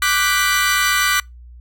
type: chord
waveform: sawtooth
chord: G major seventh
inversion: second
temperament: equal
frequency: 1174.7 / 1480 / 1568 / 1975.5 Hz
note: D6 / F#6 / G6 / B6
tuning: 0 / 0 / 0 / 0 cents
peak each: -16 / -16 / -22 / -16 dBFS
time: 0.02-1.2 s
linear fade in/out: 2 ms
effects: noise-tail reverb RT60 0.2 s tail -26 dB re dry + added 60 Hz sine -37 dBFS peak until 1.6 s